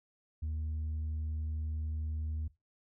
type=tone; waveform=sine; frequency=77.78 Hz; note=D#2; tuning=in tune; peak=-31 dBFS; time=0.42-2.48 s; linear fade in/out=10 ms; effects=noise-tail reverb RT60 0.2 s tail -18 dB re dry + tanh soft clip ceiling -32 dBFS